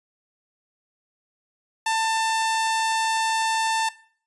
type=tone; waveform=sawtooth; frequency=892 Hz; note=A5; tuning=23 cents sharp; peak=-17 dBFS; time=1.86-3.89 s; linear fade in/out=5 ms; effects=noise-tail reverb RT60 0.5 s tail -19 dB re dry + resampled to 24000 Hz